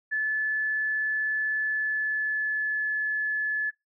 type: tone with pitch glide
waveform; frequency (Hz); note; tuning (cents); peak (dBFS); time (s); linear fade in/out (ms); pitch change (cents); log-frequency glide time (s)
sine; 1732 to 1721; A6 to A6; -28 to -39; -24; 0.11-3.71; 20; -11; 1.58-2.92
effects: noise-tail reverb RT60 0.2 s tail -22 dB re dry